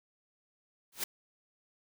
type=noise with exponential growth; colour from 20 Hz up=white; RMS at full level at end=-29 dBFS; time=0.92-1.04 s; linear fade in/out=5 ms; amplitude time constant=26 ms; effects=none